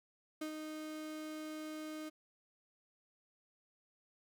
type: tone with ADSR envelope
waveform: 35% pulse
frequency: 309.6 Hz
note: D#4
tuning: 9 cents flat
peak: -36 dBFS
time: 0.41-2.1 s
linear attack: 7 ms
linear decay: 91 ms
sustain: -5 dB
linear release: 19 ms
effects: none